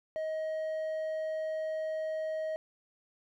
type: tone with hard clipping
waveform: sine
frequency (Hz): 630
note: D#5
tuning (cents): +21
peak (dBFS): -33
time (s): 0.16-2.56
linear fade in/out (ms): 0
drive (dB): 3
effects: none

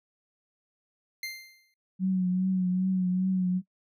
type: tone with exponential decay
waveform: 25% pulse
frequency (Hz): 2093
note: C7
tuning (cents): 0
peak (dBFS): -28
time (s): 1.23-1.74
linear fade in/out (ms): 2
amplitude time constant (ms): 110
type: tone with vibrato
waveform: sine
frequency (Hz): 185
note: F#3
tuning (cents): 0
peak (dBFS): -23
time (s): 1.99-3.62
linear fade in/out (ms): 50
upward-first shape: triangle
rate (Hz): 2.5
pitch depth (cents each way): 43
effects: noise-tail reverb RT60 0.1 s tail -21 dB re dry

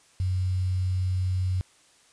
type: tone with quantisation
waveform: sine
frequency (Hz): 92.5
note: F#2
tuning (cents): 0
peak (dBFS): -23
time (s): 0.2-1.61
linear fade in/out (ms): 0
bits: 8
effects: white hiss -59 dBFS RMS until 2.12 s + resampled to 22050 Hz

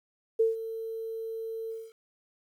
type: tone with ADSR envelope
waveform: sine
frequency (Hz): 450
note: A4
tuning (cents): +39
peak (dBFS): -19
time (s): 0.39-1.93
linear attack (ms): 12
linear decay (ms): 150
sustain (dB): -14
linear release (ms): 230
effects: 10-bit

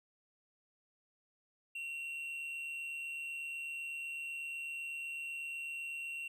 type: tone with amplitude modulation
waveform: triangle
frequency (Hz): 2739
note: F7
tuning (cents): -34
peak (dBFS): -36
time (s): 1.75-6.28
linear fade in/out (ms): 5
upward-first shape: sine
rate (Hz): 148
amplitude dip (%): 40
effects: none

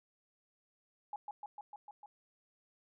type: tone with echo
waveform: sine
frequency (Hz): 830.6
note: G#5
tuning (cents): 0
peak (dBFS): -38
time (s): 1.13-1.16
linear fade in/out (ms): 2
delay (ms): 150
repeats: 6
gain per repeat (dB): -2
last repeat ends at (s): 2.06
effects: none

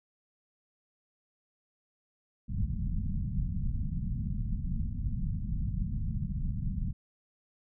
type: low-pass noise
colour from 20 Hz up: pink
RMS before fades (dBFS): -32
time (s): 2.48-6.93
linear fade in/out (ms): 20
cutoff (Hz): 210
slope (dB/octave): 48
effects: none

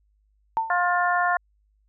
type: tone with exponential decay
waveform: sine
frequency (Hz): 899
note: A5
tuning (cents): +37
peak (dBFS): -17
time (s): 0.57-0.86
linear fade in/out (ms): 0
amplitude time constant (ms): 63
type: harmonic tone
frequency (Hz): 354.1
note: F4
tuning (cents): +24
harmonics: 2 / 3 / 4 / 5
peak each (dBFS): -23 / -25 / -26 / -27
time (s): 0.7-1.37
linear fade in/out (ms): 2
effects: added 51 Hz sine -62 dBFS peak until 1.88 s

